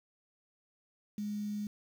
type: tone with quantisation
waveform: sine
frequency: 207.7 Hz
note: G#3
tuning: in tune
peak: -34 dBFS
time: 1.18-1.67 s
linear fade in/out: 2 ms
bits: 9
effects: none